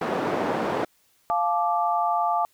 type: band-pass noise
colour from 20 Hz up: white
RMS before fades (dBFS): -26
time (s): 0.01-0.85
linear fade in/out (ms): 5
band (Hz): 220 to 710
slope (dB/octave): 12
type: chord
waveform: sine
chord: D minor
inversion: first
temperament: equal with one note detuned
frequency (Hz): 698.5 / 867.4 / 1174.7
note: F5 / A5 / D6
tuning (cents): 0 / -25 / 0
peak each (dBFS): -24 / -25 / -26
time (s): 1.3-2.45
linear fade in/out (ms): 0
effects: white hiss -64 dBFS RMS until 2.53 s